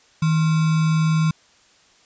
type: tone with sample-and-hold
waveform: sine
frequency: 159.3 Hz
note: D#3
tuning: 41 cents sharp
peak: -15 dBFS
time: 0.22-1.31 s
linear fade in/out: 5 ms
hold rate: 1225 Hz
effects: white hiss -55 dBFS RMS until 2.05 s + resampled to 16000 Hz